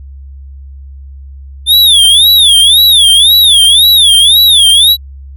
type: tone with vibrato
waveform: square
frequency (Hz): 3520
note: A7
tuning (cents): 0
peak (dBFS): -3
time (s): 1.66-4.97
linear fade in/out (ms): 50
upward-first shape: sine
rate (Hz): 1.9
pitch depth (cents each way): 190
effects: added 68 Hz sine -26 dBFS peak until 5.36 s